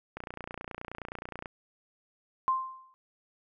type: click train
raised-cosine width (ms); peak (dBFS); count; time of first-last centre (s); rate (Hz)
0.5; -23; 39; 0.17-1.458; 29.5
type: tone with exponential decay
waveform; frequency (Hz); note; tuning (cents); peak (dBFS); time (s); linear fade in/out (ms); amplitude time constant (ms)
sine; 1047; C6; +1; -21; 2.48-2.94; 0; 98
effects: none